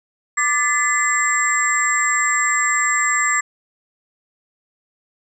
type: tone cluster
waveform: sine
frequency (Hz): 1183 / 1742 / 2026 / 7540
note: D6 / A6 / B6 / A#8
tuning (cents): +12 / -18 / +44 / +19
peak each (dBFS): -21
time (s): 0.37-3.41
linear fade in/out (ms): 10
effects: none